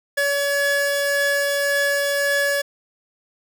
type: tone pair together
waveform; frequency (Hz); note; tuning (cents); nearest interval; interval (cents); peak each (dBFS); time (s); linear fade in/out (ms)
45% pulse; 566.6 / 1698; C#5 / G#6; +38 / +38; octave + perfect fifth; 1900; -21; 0.17-2.62; 10
effects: none